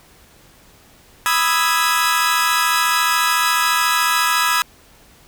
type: chord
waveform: sawtooth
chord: E major seventh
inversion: second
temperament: equal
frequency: 987.8 / 1244.5 / 1318.5 / 1661.2 Hz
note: B5 / D#6 / E6 / G#6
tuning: 0 / 0 / 0 / 0 cents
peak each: -17 dBFS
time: 1.26-4.62 s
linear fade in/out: 0 ms
effects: pink hiss -49 dBFS RMS until 5.27 s